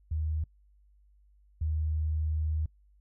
sine tone pair in turn, 77.78 / 77.78 Hz, D#2 / D#2, 0 / 0 cents, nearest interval unison, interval 0 cents, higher neither, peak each -28 / -27 dBFS, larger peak second, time 0.11-0.44 / 1.61-2.66 s, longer second, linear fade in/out 5 ms, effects noise-tail reverb RT60 0.1 s tail -23 dB re dry + added 50 Hz sine -59 dBFS peak until 3 s

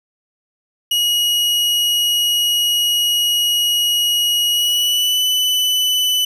40% pulse tone with pitch glide, 2900 to 2994 Hz, F#7 to F#7, -35 to +20 cents, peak -13 dBFS, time 0.91-6.25 s, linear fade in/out 5 ms, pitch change +55 cents, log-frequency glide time 4.52-5.22 s, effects none

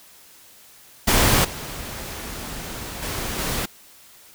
pink noise with level steps, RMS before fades -17 / -33 / -28 / -25 dBFS, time 1.07-3.66 s, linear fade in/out 10 ms, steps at 1.44 / 3.02 / 3.38 s, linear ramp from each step 10 ms, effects white hiss -49 dBFS RMS until 4.34 s

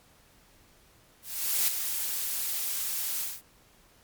blue noise with ADSR envelope, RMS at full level -24 dBFS, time 1.22-3.42 s, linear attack 460 ms, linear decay 4 ms, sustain -7 dB, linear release 210 ms, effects pink hiss -60 dBFS RMS until 4.03 s + MP3 96 kbps

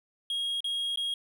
triangle tone with dropouts, 3275 Hz, G#7, 25 cents flat, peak -27 dBFS, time 0.3-1.14 s, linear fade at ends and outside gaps 2 ms, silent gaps 0.605-0.643 / 0.959-0.973 s, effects none

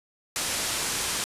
white low-pass noise, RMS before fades -29 dBFS, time 0.36-1.24 s, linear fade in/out 0 ms, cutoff 10000 Hz, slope 24 dB/octave, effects resampled to 32000 Hz

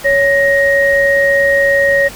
sine tone pair together, 557.4 / 1875 Hz, C#5 / A#6, +9 / +10 cents, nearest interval octave + major sixth, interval 2101 cents, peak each -11 dBFS, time 0.04-2.09 s, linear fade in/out 20 ms, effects pink hiss -31 dBFS RMS until 2.15 s

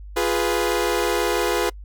sawtooth chord, F diminished, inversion none, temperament equal, 349.2 / 415.3 / 493.9 Hz, F4 / Ab4 / Cb5, 0 / 0 / 0 cents, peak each -20 dBFS, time 0.16-1.7 s, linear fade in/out 10 ms, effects noise-tail reverb RT60 0.1 s tail -26 dB re dry + added 50 Hz sine -35 dBFS peak until 1.84 s

